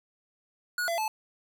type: tone with pitch steps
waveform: square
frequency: 1454 / 676 / 869 Hz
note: F#6 / E5 / A5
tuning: -31 / +43 / -22 cents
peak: -28 dBFS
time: 0.78-1.08 s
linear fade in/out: 2 ms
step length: 100 ms
effects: none